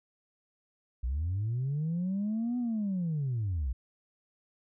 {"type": "linear two-way sweep", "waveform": "sine", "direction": "up then down", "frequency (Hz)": [56.4, 248.4, 56.4], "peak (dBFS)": -27, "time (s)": [1.03, 3.73], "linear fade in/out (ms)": 10, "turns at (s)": 2.58, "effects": ["tanh soft clip ceiling -26 dBFS"]}